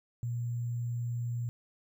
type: tone with sample-and-hold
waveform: sine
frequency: 119.5 Hz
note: A#2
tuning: 43 cents sharp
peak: -31 dBFS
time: 0.23-1.49 s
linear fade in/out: 0 ms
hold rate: 7350 Hz
effects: none